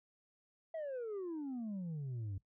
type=exponential sweep; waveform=sine; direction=down; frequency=664 to 92.5 Hz; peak=-36 dBFS; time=0.74-2.38 s; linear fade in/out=5 ms; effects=noise-tail reverb RT60 0.1 s tail -18 dB re dry + tanh soft clip ceiling -38 dBFS